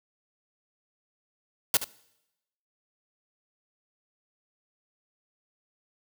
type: noise with echo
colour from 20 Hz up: white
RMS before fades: -21 dBFS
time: 1.74-1.77 s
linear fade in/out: 2 ms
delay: 73 ms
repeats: 1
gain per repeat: -12 dB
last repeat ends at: 1.843 s
effects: noise-tail reverb RT60 0.9 s tail -22 dB re dry + high-pass 100 Hz 12 dB/octave